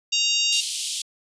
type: harmonic tone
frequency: 932.3 Hz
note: A#5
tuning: in tune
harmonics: 3 / 4 / 5 / 6 / 7 / 8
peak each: -23 / -25 / -27 / -29 / -30 / -31 dBFS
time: 0.12-0.61 s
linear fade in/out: 10 ms
type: high-pass noise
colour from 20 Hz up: pink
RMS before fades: -27 dBFS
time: 0.52-1.02 s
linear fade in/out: 5 ms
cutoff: 2900 Hz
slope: 48 dB/octave
effects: resampled to 22050 Hz